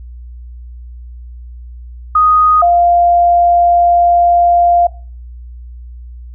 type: tone pair in turn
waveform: sine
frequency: 1245 / 696.5 Hz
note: D#6 / F5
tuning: +1 / -5 cents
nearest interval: minor seventh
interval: 1006 cents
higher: first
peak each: -6 dBFS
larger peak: neither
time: 2.15-2.62 / 2.62-4.87 s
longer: second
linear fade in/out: 5 ms
effects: noise-tail reverb RT60 0.4 s tail -21 dB re dry + added 60 Hz sine -28 dBFS peak until 6.34 s